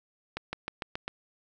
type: accelerating click train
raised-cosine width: 0.3 ms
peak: -17 dBFS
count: 6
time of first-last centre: 0.37-1.08 s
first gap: 160 ms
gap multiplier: 0.94
effects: none